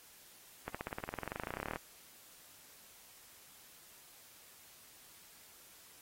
accelerating click train, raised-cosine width 0.5 ms, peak -24 dBFS, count 27, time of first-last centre 0.68-1.759 s, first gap 66 ms, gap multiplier 0.96, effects white hiss -59 dBFS RMS until 6.01 s + AAC 48 kbps

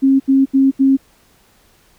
sine tone bursts, 269.7 Hz, C#4, 47 cents flat, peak -8 dBFS, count 4, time 0.02-0.971 s, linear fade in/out 20 ms, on 180 ms, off 77 ms, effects pink hiss -53 dBFS RMS until 1.98 s

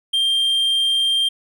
triangle tone, 3181 Hz, G7, 25 cents sharp, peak -14 dBFS, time 0.13-1.29 s, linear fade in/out 10 ms, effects none

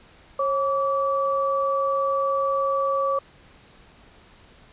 sine tone pair together, 544.2 / 1151 Hz, C#5 / D6, -32 / -35 cents, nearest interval octave + minor second, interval 1297 cents, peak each -23 dBFS, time 0.39-3.19 s, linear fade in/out 5 ms, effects pink hiss -52 dBFS RMS until 4.72 s + resampled to 8000 Hz

